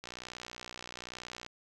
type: click train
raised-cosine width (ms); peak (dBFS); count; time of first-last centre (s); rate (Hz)
0.2; -25; 88; 0.04-1.464; 61.1
effects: none